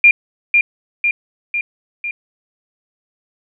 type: tone with echo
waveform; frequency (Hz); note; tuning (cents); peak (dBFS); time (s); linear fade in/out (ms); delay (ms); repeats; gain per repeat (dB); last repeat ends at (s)
sine; 2400; D7; +37; -4; 0.04-0.11; 2; 500; 4; -4; 2.11
effects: none